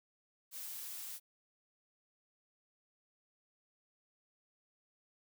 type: noise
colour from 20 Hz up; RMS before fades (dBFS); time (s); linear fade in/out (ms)
blue; -45; 0.51-1.2; 50
effects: none